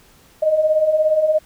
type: beating tone pair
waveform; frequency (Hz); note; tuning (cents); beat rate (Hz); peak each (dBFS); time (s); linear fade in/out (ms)
sine; 606 / 623; D#5 / D#5; -46 / +2; 17; -21 / -14; 0.42-1.39; 10
effects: pink hiss -51 dBFS RMS until 1.45 s